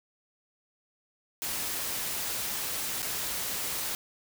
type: noise with dropouts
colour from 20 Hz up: white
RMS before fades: -33 dBFS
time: 1.42-3.95 s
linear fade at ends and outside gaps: 0 ms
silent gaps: 3.02-3.027 s
effects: none